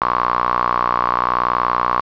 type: tone with band-pass filter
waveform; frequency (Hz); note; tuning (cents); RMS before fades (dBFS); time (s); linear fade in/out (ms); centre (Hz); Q
sawtooth; 60.7; B1; -29; -18; 0.01-2.01; 5; 1100; 8.8
effects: resampled to 11025 Hz + 7-bit